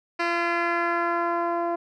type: tone with low-pass filter sweep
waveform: 10% pulse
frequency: 342.1 Hz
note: F4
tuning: 36 cents flat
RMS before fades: -25 dBFS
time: 0.19-1.76 s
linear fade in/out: 10 ms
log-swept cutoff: 3400 to 740 Hz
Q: 1.4
effects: none